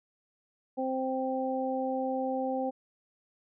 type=harmonic tone; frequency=261.6 Hz; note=C4; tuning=in tune; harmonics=1 / 2 / 3; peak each=-33 / -32 / -34 dBFS; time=0.77-2.71 s; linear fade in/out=20 ms; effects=none